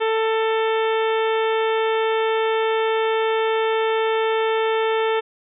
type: harmonic tone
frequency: 444.1 Hz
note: A4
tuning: 16 cents sharp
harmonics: 1 / 2 / 3 / 4 / 5 / 6 / 7 / 8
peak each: -19 / -25 / -29 / -31 / -33 / -35 / -36 / -37 dBFS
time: 0-5.21 s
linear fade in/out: 20 ms
effects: none